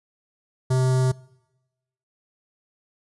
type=tone with notch filter; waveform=square; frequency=129.2 Hz; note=C3; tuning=21 cents flat; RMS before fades=-20 dBFS; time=0.7-1.12 s; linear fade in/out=10 ms; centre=2500 Hz; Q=0.65; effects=noise-tail reverb RT60 1.0 s tail -23 dB re dry + resampled to 24000 Hz